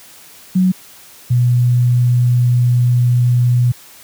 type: tone pair in turn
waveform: sine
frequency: 185 / 122.48 Hz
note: F#3 / B2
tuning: 0 / -14 cents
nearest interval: perfect fifth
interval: 714 cents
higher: first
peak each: -9 dBFS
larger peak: neither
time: 0.55-0.72 / 1.3-3.72 s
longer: second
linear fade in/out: 10 ms
effects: white hiss -41 dBFS RMS until 4.03 s + high-pass 60 Hz 12 dB/octave